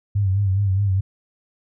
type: tone with vibrato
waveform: sine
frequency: 98 Hz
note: G2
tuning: in tune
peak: -16 dBFS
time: 0.15-1.01 s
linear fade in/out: 10 ms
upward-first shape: sine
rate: 4.8 Hz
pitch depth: 73 cents each way
effects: none